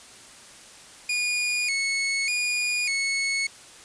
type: tone with vibrato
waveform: sawtooth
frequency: 2318 Hz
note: D7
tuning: 23 cents flat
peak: -20 dBFS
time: 1.09-3.47 s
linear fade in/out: 5 ms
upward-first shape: square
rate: 0.84 Hz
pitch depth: 91 cents each way
effects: white hiss -47 dBFS RMS until 3.84 s + resampled to 22050 Hz